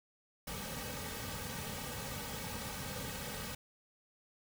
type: noise with comb filter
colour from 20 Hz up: pink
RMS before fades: -42 dBFS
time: 0.47-3.55 s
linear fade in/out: 5 ms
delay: 2.9 ms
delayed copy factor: -0.95
effects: none